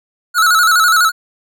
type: tone with vibrato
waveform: square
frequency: 1374 Hz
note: F6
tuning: 29 cents flat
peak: -9 dBFS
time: 0.34-1.12 s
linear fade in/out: 50 ms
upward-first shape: square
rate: 12 Hz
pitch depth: 84 cents each way
effects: none